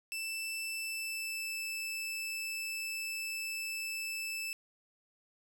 sawtooth tone with pitch glide, 2651 to 2634 Hz, E7 to E7, +9 to -2 cents, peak -33 dBFS, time 0.12-4.53 s, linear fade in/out 0 ms, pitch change -11 cents, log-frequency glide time 0.65-1.61 s, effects none

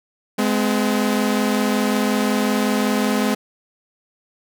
sawtooth tone pair together, 210.3 / 255.7 Hz, G#3 / C4, +22 / -40 cents, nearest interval minor third, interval 338 cents, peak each -15 / -17 dBFS, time 0.38-3.35 s, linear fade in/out 10 ms, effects none

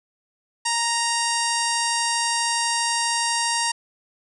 harmonic tone, 932.3 Hz, A#5, in tune, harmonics 1 / 2 / 3 / 4 / 5 / 6 / 7 / 8 / 9 / 10, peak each -25 / -29 / -31 / -35 / -29 / -29 / -35 / -33 / -31 / -32 dBFS, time 0.65-3.72 s, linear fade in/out 10 ms, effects none

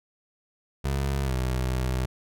25% pulse tone with pitch glide, 68.5 to 63.54 Hz, C#2 to B1, -20 to +50 cents, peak -21 dBFS, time 0.84-2.06 s, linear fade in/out 10 ms, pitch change -130 cents, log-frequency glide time 1.24-1.33 s, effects none

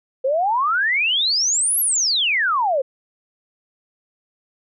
sine exponential two-way sweep, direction up then down, 506 to 11840 to 506 Hz, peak -16 dBFS, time 0.24-2.82 s, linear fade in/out 10 ms, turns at 1.8 s, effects none

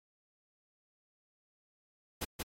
pink noise with echo, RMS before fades -35 dBFS, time 2.21-2.25 s, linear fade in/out 10 ms, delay 180 ms, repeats 1, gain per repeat -2 dB, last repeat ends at 2.43 s, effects MP3 64 kbps

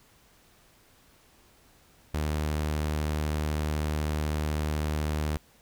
sawtooth tone, 76 Hz, D#2, 40 cents flat, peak -23 dBFS, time 2.14-5.37 s, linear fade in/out 0 ms, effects pink hiss -60 dBFS RMS until 5.61 s

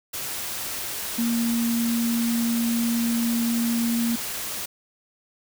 sine tone in noise, 233.1 Hz, A#3, in tune, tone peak -21 dBFS, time 1.18-4.16 s, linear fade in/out 10 ms, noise white, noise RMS -31 dBFS, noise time 0.13-4.66 s, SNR +7 dB, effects none

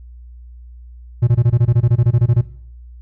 triangle tone bursts, 119.4 Hz, A#2, 42 cents sharp, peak -7 dBFS, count 16, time 1.22-2.414 s, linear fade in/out 10 ms, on 54 ms, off 22 ms, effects noise-tail reverb RT60 0.6 s tail -18 dB re dry + added 60 Hz sine -35 dBFS peak until 3.01 s

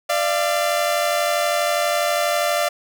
sawtooth tone pair together, 592.7 / 685 Hz, D5 / F5, +16 / -34 cents, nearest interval minor third, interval 250 cents, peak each -17 dBFS, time 0.09-2.69 s, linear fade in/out 10 ms, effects none

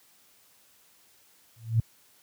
sine tone with exponential growth, 113.6 Hz, A#2, 44 cents flat, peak -16 dBFS, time 1.56-1.8 s, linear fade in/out 5 ms, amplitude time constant 51 ms, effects white hiss -61 dBFS RMS until 2.22 s + high-pass 60 Hz 12 dB/octave

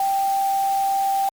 sine tone in noise, 784 Hz, G5, in tune, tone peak -18 dBFS, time 0-1.29 s, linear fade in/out 2 ms, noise white, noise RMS -36 dBFS, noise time 0-1.29 s, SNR +15 dB, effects Opus 48 kbps

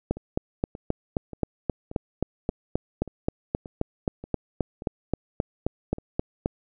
two click trains, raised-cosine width 2 ms, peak -10 / -24 dBFS, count 25 / 11, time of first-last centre 0.11-6.459 / 0.17-5.984 s, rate 3.78 / 1.72 Hz, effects none

